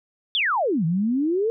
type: exponential two-way sweep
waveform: sine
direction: down then up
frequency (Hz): 3647 to 155.56 to 467.1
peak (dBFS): -19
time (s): 0.35-1.5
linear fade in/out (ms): 0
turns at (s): 0.85
effects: none